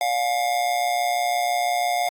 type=tone with amplitude modulation; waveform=square; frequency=710 Hz; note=F5; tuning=28 cents sharp; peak=-18 dBFS; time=0.01-2.09 s; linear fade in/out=2 ms; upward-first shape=sine; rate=126 Hz; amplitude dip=65%; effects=AAC 64 kbps